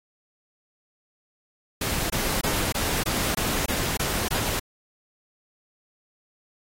pink noise bursts, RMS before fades -26 dBFS, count 9, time 1.81-4.596 s, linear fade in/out 5 ms, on 290 ms, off 22 ms, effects AAC 48 kbps

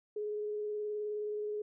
sine tone with vibrato, 420.3 Hz, G#4, 21 cents sharp, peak -34 dBFS, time 0.16-1.62 s, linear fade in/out 5 ms, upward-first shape sine, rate 19 Hz, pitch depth 16 cents each way, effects none

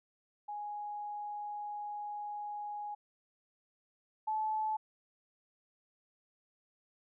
sine tone pair in turn, 830.6 / 866 Hz, G#5 / A5, 0 / -28 cents, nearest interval minor second, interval 72 cents, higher second, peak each -38 / -31 dBFS, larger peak second, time 0.48-2.95 / 4.27-4.77 s, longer first, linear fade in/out 10 ms, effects none

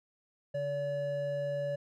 triangle tone pair together, 143.1 / 572.4 Hz, D3 / D5, -45 / -45 cents, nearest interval 2 octaves, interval 2400 cents, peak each -37 / -30 dBFS, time 0.54-1.76 s, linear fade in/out 10 ms, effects none

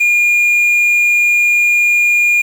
triangle tone with quantisation, 2421 Hz, D#7, 48 cents flat, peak -7 dBFS, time 0-2.42 s, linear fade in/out 10 ms, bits 6, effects none

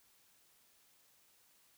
silence, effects white hiss -69 dBFS RMS until 1.77 s

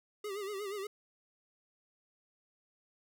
square tone with vibrato, 403 Hz, G4, 48 cents sharp, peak -38 dBFS, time 0.24-0.87 s, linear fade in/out 5 ms, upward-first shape sine, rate 8.4 Hz, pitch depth 90 cents each way, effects none

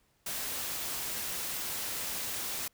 white noise, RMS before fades -36 dBFS, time 0.26-2.68 s, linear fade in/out 5 ms, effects pink hiss -71 dBFS RMS until 2.73 s

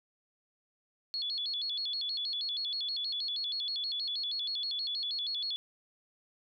sine tone with vibrato, 3853 Hz, B7, 44 cents flat, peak -32 dBFS, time 1.14-5.56 s, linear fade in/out 0 ms, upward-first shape square, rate 6.3 Hz, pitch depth 200 cents each way, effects none

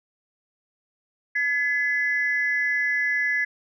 sine tone pair together, 1703 / 2025 Hz, G#6 / B6, +43 / +43 cents, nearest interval minor third, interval 300 cents, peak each -23 dBFS, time 1.35-3.45 s, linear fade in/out 10 ms, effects tanh soft clip ceiling -13 dBFS

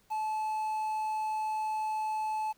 triangle tone with quantisation, 866 Hz, A5, 28 cents flat, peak -28 dBFS, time 0.1-2.53 s, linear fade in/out 20 ms, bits 9, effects pink hiss -67 dBFS RMS until 2.57 s

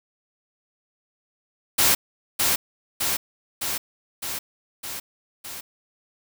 white noise with echo, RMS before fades -18 dBFS, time 1.78-1.95 s, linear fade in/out 10 ms, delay 610 ms, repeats 6, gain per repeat -3 dB, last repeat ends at 5.61 s, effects none

